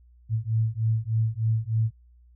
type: beating tone pair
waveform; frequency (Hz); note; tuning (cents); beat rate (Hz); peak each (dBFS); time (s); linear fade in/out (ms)
sine; 110 / 113.3; A2 / A#2; 0 / -49; 3.3; -25; 0.29-1.91; 50
effects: added 60 Hz sine -52 dBFS peak until 2.35 s